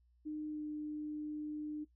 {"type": "tone with pitch glide", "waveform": "sine", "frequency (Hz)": [304.7, 301.5], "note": ["D#4", "D4"], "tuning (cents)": [-36, 46], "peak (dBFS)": -38, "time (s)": [0.25, 1.85], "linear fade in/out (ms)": 20, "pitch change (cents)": -18, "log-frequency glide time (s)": [0.49, 0.63], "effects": ["noise-tail reverb RT60 0.1 s tail -19 dB re dry", "added 60 Hz sine -67 dBFS peak until 1.95 s"]}